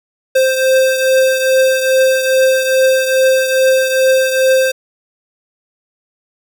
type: beating tone pair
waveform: square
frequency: 523.3 / 525.7 Hz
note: C5 / C5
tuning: 0 / +8 cents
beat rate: 2.4 Hz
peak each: -11 / -18 dBFS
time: 0.35-4.72 s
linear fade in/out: 10 ms
effects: none